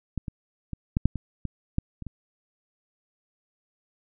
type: clicks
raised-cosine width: 5 ms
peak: -16 / -20 / -20 / -10 / -6 / -19 / -18 / -11 / -24 / -23 dBFS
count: 10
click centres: 0.177 / 0.282 / 0.733 / 0.969 / 1.056 / 1.157 / 1.453 / 1.784 / 2.023 / 2.067 s
effects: none